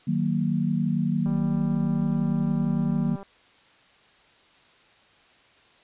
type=chord; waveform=sine; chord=D# minor; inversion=none; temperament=just; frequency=155.56 / 186.68 / 233.3 Hz; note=D#3 / F#3 / A#3; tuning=0 / +16 / +2 cents; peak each=-26 dBFS; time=0.07-3.16 s; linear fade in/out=10 ms
type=click train; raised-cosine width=1 ms; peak=-29 dBFS; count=389; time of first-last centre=1.26-3.23 s; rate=197 Hz
effects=white hiss -57 dBFS RMS until 5.83 s + resampled to 8000 Hz